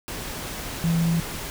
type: tone in noise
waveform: sine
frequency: 166.8 Hz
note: E3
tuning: 21 cents sharp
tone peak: -19 dBFS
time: 0.84-1.2 s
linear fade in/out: 0 ms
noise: pink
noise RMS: -33 dBFS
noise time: 0.08-1.5 s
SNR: +11 dB
effects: none